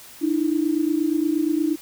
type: tone pair together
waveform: sine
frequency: 299.7 / 328.2 Hz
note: D4 / E4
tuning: +35 / -8 cents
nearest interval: major second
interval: 157 cents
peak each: -21 / -22 dBFS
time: 0.21-1.76 s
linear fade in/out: 20 ms
effects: white hiss -44 dBFS RMS until 1.81 s